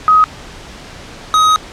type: tone pair in turn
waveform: sine / square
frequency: 1261 / 1261 Hz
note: D#6 / D#6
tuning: +23 / +23 cents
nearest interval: unison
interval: 0 cents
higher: neither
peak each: -5 / -8 dBFS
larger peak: first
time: 0.08-0.24 / 1.34-1.56 s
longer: second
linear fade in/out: 0 ms
effects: pink hiss -33 dBFS RMS until 1.72 s + low-pass 6000 Hz 12 dB/octave